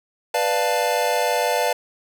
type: chord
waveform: square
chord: B half-diminished seventh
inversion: none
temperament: equal with one note detuned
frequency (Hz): 493.9 / 592.1 / 698.5 / 880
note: B4 / D5 / F5 / A5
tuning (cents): 0 / +14 / 0 / 0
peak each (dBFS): -25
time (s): 0.34-1.73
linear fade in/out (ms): 5
effects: none